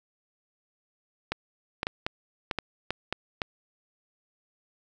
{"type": "clicks", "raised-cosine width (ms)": 0.3, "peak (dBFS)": -12, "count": 9, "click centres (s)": [1.32, 1.831, 1.869, 2.065, 2.512, 2.587, 2.906, 3.126, 3.418], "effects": []}